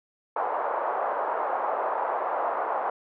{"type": "band-pass noise", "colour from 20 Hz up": "pink", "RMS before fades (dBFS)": -28, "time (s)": [0.36, 2.9], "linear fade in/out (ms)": 5, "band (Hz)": [590, 1100], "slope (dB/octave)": 24, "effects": []}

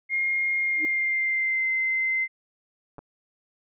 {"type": "tone with pitch glide", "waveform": "sine", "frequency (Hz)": [2133, 2071], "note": ["C7", "C7"], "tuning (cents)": [33, -18], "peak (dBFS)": -22, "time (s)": [0.09, 2.28], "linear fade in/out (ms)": 50, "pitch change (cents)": -51, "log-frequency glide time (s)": [0.58, 1.69]}
{"type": "tone with exponential growth", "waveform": "sine", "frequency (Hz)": 311.1, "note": "D#4", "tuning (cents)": 0, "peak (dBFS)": -26, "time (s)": [0.74, 0.85], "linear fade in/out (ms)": 0, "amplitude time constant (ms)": 22}
{"type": "clicks", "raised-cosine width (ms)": 1, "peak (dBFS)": -28, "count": 2, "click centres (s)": [2.983, 2.99]}
{"effects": []}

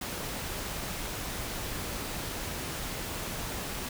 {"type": "noise", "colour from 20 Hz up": "pink", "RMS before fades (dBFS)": -36, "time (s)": [0.01, 3.89], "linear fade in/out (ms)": 5, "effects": []}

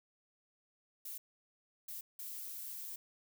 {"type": "noise bursts at uneven times", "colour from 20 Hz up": "violet", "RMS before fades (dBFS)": -45, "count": 3, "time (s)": [[1.05, 1.18], [1.88, 2.01], [2.19, 2.96]], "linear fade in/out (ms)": 5, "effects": []}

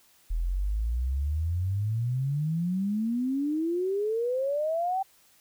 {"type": "exponential sweep", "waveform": "sine", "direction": "up", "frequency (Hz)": [39.56, 784], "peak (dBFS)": -25, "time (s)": [0.3, 5.03], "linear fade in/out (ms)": 10, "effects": ["white hiss -61 dBFS RMS until 5.4 s"]}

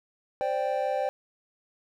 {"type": "chord", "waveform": "triangle", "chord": "C suspended second", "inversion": "none", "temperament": "just", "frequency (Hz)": [523.3, 588.7, 784.9], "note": ["C5", "D5", "G5"], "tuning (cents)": [0, 4, 2], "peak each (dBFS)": -28, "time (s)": [0.41, 1.09], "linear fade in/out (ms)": 0, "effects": []}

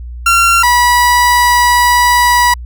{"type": "tone pair in turn", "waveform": "30% pulse", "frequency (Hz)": [1372, 974.9], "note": ["F6", "B5"], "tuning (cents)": [-31, -23], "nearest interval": "tritone", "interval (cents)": 592, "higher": "first", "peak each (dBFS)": -4, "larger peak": "neither", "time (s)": [[0.26, 0.63], [0.63, 2.54]], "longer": "second", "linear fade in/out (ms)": 5, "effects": ["added 60 Hz sine -23 dBFS peak until 2.65 s"]}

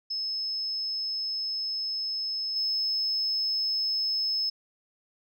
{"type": "tone with level steps", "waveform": "sine", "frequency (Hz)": 5200, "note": "E8", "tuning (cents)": -24, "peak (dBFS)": [-28, -24], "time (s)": [0.1, 4.5], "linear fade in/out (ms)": 10, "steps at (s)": 2.56, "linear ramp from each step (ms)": 2, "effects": ["tanh soft clip ceiling -21 dBFS"]}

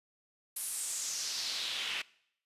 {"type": "noise with band-pass filter sweep", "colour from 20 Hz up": "pink", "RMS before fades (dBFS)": -37, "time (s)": [0.56, 2.02], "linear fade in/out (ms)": 5, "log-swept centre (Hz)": [11000, 2600], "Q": 2.8, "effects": ["noise-tail reverb RT60 0.7 s tail -22 dB re dry", "resampled to 32000 Hz"]}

